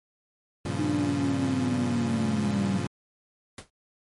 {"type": "chord", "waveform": "25% pulse", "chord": "G half-diminished seventh", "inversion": "none", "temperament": "equal with one note detuned", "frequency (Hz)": [98, 118.1, 138.59, 174.61], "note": ["G2", "Bb2", "Db3", "F3"], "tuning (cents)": [0, 23, 0, 0], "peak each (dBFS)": [-29, -30, -29, -32], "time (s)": [0.65, 2.87], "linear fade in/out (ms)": 5}
{"type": "linear sweep", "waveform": "sine", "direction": "down", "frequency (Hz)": [304.9, 190], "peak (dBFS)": -25, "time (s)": [0.79, 2.78], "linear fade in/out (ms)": 5}
{"type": "noise with exponential decay", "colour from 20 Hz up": "pink", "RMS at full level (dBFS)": -36, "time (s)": [3.58, 3.7], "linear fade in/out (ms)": 2, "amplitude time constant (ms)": 26}
{"effects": ["MP3 48 kbps"]}